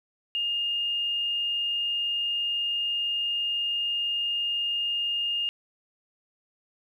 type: tone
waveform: sine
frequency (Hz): 2829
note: F7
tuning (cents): +22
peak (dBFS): -25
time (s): 0.35-5.49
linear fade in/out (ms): 0
effects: 10-bit